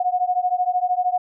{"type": "beating tone pair", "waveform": "sine", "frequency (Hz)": [720, 733], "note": ["F#5", "F#5"], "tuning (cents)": [-47, -16], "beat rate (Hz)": 13, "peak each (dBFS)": -21, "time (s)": [0, 1.18], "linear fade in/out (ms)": 5, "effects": []}